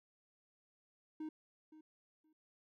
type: tone with echo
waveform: triangle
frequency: 311.1 Hz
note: D#4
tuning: in tune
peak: -39 dBFS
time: 1.2-1.29 s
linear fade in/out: 5 ms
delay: 520 ms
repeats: 2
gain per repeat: -15 dB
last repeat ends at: 2.33 s
effects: none